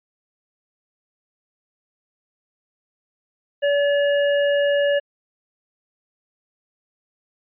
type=tone; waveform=square; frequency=572 Hz; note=D5; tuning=46 cents flat; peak=-17 dBFS; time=3.62-5 s; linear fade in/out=20 ms; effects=resampled to 8000 Hz